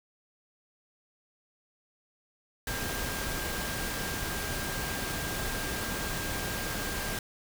sine tone in noise, 1600 Hz, G6, 35 cents sharp, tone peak -40 dBFS, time 2.67-7.19 s, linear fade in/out 2 ms, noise pink, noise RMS -34 dBFS, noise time 2.67-7.19 s, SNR -9 dB, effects none

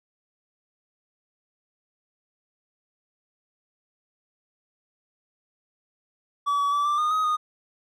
triangle tone with pitch steps, 1145 / 1138 / 1156 / 1177 / 1224 / 1261 / 1233 Hz, D6 / C#6 / D6 / D6 / D#6 / D#6 / D#6, -44 / +45 / -28 / +3 / -29 / +23 / -16 cents, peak -19 dBFS, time 6.46-7.37 s, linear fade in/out 20 ms, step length 130 ms, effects none

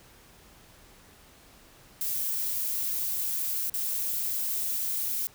violet noise with dropouts, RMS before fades -30 dBFS, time 2.01-5.27 s, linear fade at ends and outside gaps 0 ms, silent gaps 3.697-3.74 s, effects pink hiss -55 dBFS RMS until 5.34 s

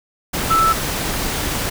sine tone in noise, 1320 Hz, E6, 2 cents sharp, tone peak -12 dBFS, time 0.5-0.73 s, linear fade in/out 10 ms, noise pink, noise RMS -22 dBFS, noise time 0.33-1.7 s, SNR +7 dB, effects none

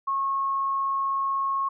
sine tone, 1091 Hz, C#6, 28 cents flat, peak -23 dBFS, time 0.07-1.69 s, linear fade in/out 10 ms, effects none

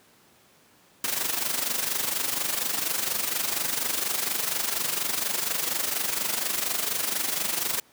white noise with amplitude modulation, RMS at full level -25 dBFS, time 1.04-7.8 s, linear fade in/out 2 ms, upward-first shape sine, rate 24.2 Hz, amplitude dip 65%, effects pink hiss -58 dBFS RMS until 7.92 s + high-pass 150 Hz 12 dB/octave

